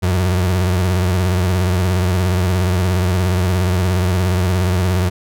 35% pulse tone with vibrato, 91 Hz, F#2, 28 cents flat, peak -12 dBFS, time 0.02-5.1 s, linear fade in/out 20 ms, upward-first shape triangle, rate 17 Hz, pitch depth 100 cents each way, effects none

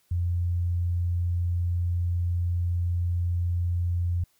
sine tone, 87.31 Hz, F2, in tune, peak -23 dBFS, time 0.11-4.24 s, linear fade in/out 5 ms, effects white hiss -67 dBFS RMS until 4.39 s

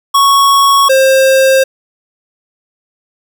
square tone pair in turn, 1108.7 / 531.3 Hz, C#6 / C5, 0 / +26 cents, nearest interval octave + minor second, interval 1274 cents, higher first, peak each -6 dBFS, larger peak neither, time 0.14-0.89 / 0.89-1.64 s, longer neither, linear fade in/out 10 ms, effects none

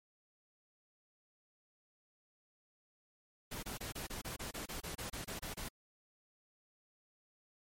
pink noise bursts, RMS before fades -43 dBFS, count 15, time 3.51-5.688 s, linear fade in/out 10 ms, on 120 ms, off 27 ms, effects MP3 64 kbps

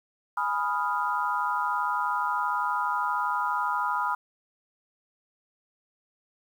sine chord, F half-diminished seventh, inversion first, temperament equal, 830.6 / 987.8 / 1244.5 / 1396.9 Hz, Ab5 / Cb6 / Eb6 / F6, 0 / 0 / 0 / 0 cents, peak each -33 / -28 / -30 / -32 dBFS, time 0.37-4.15 s, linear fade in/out 5 ms, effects 9-bit

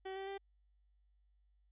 30% pulse tone with pitch steps, 381.5 / 387.5 / 393.6 Hz, G4 / G4 / G4, -47 / -20 / +7 cents, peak -39 dBFS, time 0.05-0.38 s, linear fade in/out 10 ms, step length 110 ms, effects added 50 Hz sine -69 dBFS peak until 1.71 s + resampled to 8000 Hz

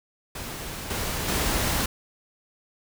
pink noise with level steps, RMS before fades -35 / -29 / -25 dBFS, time 0.35-1.86 s, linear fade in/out 5 ms, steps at 0.9 / 1.28 s, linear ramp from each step 5 ms, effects none

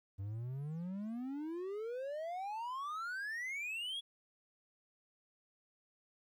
triangle exponential sweep, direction up, 94.9 to 3396 Hz, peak -37 dBFS, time 0.18-4.01 s, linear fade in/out 20 ms, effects 13-bit

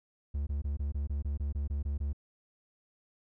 triangle tone bursts, 71.4 Hz, D2, 48 cents flat, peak -28 dBFS, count 12, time 0.34-2.131 s, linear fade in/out 10 ms, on 130 ms, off 21 ms, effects none

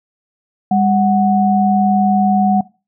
sine tone pair together, 201 / 740 Hz, G3 / F#5, +44 / 0 cents, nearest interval octave + major seventh, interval 2256 cents, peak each -13 dBFS, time 0.71-2.61 s, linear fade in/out 5 ms, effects noise-tail reverb RT60 0.3 s tail -20 dB re dry

